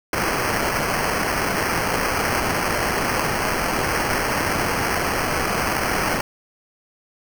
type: noise with sample-and-hold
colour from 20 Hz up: white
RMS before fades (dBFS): -22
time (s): 0.13-6.21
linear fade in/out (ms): 2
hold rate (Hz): 3675
effects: none